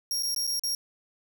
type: tone with dropouts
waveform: sawtooth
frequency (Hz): 5588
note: F8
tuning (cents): 0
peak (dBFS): -24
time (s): 0.11-0.75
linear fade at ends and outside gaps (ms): 1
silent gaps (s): 0.225-0.232 / 0.347-0.362 / 0.468-0.475 / 0.595-0.636
effects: none